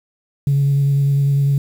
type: tone with vibrato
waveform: sine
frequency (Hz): 140.1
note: C#3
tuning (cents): +19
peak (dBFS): -11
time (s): 0.47-1.58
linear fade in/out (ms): 2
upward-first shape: square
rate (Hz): 10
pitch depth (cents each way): 11
effects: tanh soft clip ceiling -9 dBFS + 7-bit